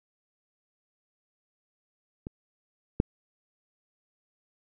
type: clicks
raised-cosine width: 3 ms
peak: -23 / -8 dBFS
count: 2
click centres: 2.269 / 3.001 s
effects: none